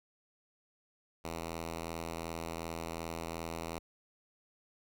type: tone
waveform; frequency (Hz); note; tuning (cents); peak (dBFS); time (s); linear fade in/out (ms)
5% pulse; 82.7; E2; +6; -27; 1.24-3.79; 10
effects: none